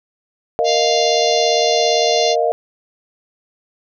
sine chord, Bb suspended fourth, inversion none, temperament just, 466.2 / 621.6 / 699.2 Hz, Bb4 / Eb5 / F5, 0 / -2 / +2 cents, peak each -18 dBFS, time 0.59-2.52 s, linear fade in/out 0 ms
harmonic tone, 698.5 Hz, F5, in tune, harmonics 3 / 4 / 5 / 6 / 7 / 8 / 9, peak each -29 / -26 / -24 / -23 / -28 / -27 / -29 dBFS, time 0.64-2.36 s, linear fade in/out 50 ms
effects none

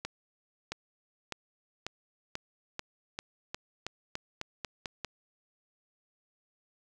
accelerating click train, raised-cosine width 0.2 ms, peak -18 dBFS, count 14, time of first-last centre 0.05-5.047 s, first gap 670 ms, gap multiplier 0.9, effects none

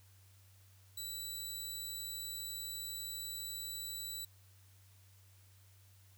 15% pulse tone, 3951 Hz, B7, in tune, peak -34 dBFS, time 0.97-4.25 s, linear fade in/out 5 ms, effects added 96 Hz sine -61 dBFS peak until 6.17 s + white hiss -68 dBFS RMS until 6.17 s

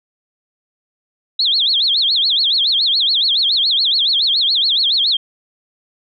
sine tone with vibrato, 3729 Hz, A#7, in tune, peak -12 dBFS, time 1.39-5.17 s, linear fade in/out 5 ms, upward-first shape sine, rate 7.1 Hz, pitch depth 280 cents each way, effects none

